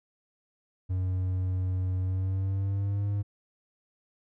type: tone with pitch glide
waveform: triangle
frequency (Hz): 92.5 to 101.46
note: F#2 to G#2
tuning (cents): 0 to -40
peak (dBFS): -24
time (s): 0.89-3.23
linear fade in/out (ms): 20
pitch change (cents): +160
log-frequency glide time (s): 2-3.07
effects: none